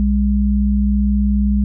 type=tone pair together; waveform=sine; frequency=61.74 / 204.1 Hz; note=B1 / G#3; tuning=0 / -30 cents; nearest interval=octave + major sixth; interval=2070 cents; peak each=-15 dBFS; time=0-1.64 s; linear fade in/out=0 ms; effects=none